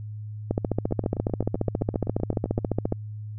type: two click trains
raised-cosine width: 2 ms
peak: -18 / -10 dBFS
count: 14 / 36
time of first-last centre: 0.91-2.587 / 0.51-2.924 s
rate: 7.75 / 14.5 Hz
effects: added 106 Hz sine -33 dBFS peak until 3.38 s